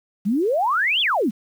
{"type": "exponential two-way sweep", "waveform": "sine", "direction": "up then down", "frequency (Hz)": [185, 3520, 185], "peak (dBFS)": -17, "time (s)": [0.25, 1.31], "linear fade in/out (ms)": 20, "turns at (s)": 1.01, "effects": ["8-bit"]}